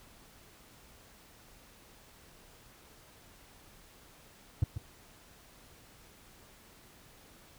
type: tone with echo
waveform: triangle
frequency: 100 Hz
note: G2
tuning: 35 cents sharp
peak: -19 dBFS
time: 4.62-4.64 s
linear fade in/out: 5 ms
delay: 140 ms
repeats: 1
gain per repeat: -10 dB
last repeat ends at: 4.78 s
effects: pink hiss -58 dBFS RMS until 7.58 s